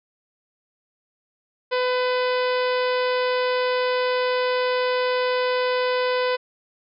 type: harmonic tone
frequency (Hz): 502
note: B4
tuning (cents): +28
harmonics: 1 / 2 / 3 / 4 / 5 / 6 / 7 / 8 / 9 / 10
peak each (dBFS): -21 / -27 / -31 / -33 / -35 / -37 / -38 / -39 / -40 / -41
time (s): 1.71-6.37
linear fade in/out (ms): 20
effects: none